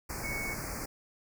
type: band-stop noise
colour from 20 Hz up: pink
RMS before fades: -38 dBFS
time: 0.09-0.86 s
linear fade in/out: 10 ms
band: 2400 to 4600 Hz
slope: 96 dB/octave
type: tone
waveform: sine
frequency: 2217 Hz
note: C#7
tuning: in tune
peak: -35 dBFS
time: 0.23-0.55 s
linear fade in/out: 20 ms
effects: none